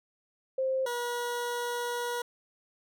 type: tone pair in turn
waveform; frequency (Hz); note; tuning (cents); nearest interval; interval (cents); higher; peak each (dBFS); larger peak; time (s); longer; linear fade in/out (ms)
sine / 20% pulse; 526 / 481.6; C5 / B4; +9 / -44; major second; 153; first; -26; neither; 0.58-0.86 / 0.86-2.22; second; 5
effects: none